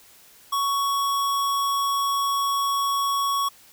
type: tone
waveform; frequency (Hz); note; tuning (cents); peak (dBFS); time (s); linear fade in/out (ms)
square; 1115; C#6; +10; -22; 0.52-3.49; 10
effects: white hiss -52 dBFS RMS until 3.72 s